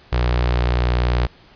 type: tone with notch filter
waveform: sawtooth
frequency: 60.6 Hz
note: B1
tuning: 32 cents flat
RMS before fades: -18 dBFS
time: 0.12-1.27 s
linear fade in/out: 10 ms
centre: 230 Hz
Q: 1.3
effects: pink hiss -49 dBFS RMS until 1.55 s + resampled to 11025 Hz